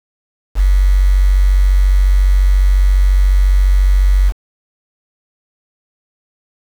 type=tone with quantisation; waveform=sine; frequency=47.18 Hz; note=F#1; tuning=34 cents sharp; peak=-7 dBFS; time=0.55-4.33 s; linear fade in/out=50 ms; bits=5; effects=none